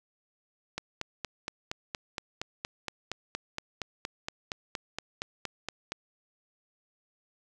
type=click train; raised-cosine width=0.2 ms; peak=-16 dBFS; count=23; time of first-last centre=0.78-5.92 s; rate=4.28 Hz; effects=none